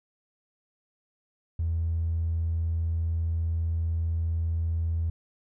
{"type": "tone", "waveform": "triangle", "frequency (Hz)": 82.41, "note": "E2", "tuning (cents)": 0, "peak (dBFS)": -21, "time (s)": [1.59, 5.1], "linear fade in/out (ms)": 5, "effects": ["tanh soft clip ceiling -22 dBFS"]}